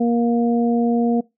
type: harmonic tone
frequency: 235.5 Hz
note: A#3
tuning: 18 cents sharp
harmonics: 1 / 2 / 3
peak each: -16 / -22 / -26 dBFS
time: 0-1.21 s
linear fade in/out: 10 ms
effects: noise-tail reverb RT60 0.2 s tail -22 dB re dry